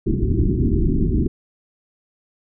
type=low-pass noise; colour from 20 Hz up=pink; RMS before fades=-18 dBFS; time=0.06-1.28 s; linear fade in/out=10 ms; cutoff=390 Hz; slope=96 dB/octave; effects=none